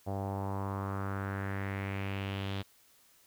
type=tone with low-pass filter sweep; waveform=sawtooth; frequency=98 Hz; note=G2; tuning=in tune; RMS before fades=-36 dBFS; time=0.06-2.63 s; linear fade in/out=20 ms; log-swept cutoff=710 to 3600 Hz; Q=3.3; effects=white hiss -64 dBFS RMS until 3.26 s